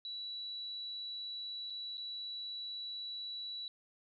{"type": "tone with dropouts", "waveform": "sine", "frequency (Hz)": 3932, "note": "B7", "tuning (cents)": -8, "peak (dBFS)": -40, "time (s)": [0.05, 3.68], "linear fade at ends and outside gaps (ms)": 1, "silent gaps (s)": [[1.7, 1.704], [1.972, 1.979]], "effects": []}